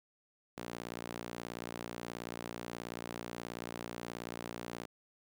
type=tone with high-pass filter; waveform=sawtooth; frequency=58.5 Hz; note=A#1; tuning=7 cents sharp; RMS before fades=-44 dBFS; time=0.57-4.86 s; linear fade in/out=10 ms; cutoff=240 Hz; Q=0.72; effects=none